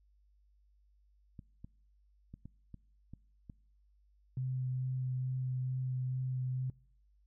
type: clicks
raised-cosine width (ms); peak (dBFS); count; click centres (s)
5; -35; 7; 1.392 / 1.645 / 2.34 / 2.456 / 2.743 / 3.136 / 3.498
type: tone with vibrato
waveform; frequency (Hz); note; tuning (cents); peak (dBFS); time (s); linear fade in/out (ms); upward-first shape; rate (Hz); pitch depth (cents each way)
sine; 128.6; C3; -30; -33; 4.37-6.7; 2; sine; 2.3; 11
effects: noise-tail reverb RT60 0.7 s tail -25 dB re dry + added 50 Hz sine -65 dBFS peak until 7.26 s